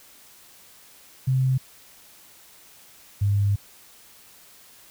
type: tone pair in turn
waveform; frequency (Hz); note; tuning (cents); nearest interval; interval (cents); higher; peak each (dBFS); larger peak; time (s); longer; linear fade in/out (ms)
sine; 130.81 / 100.87; C3 / G2; 0 / +50; major third; 450; first; -18; neither; 1.27-1.58 / 3.21-3.56; second; 10
effects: white hiss -51 dBFS RMS until 4.9 s